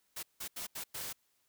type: noise bursts at uneven times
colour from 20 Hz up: white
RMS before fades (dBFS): -41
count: 5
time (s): 0.16-0.23 / 0.4-0.48 / 0.56-0.67 / 0.75-0.84 / 0.94-1.13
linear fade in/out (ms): 10
effects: white hiss -75 dBFS RMS until 1.48 s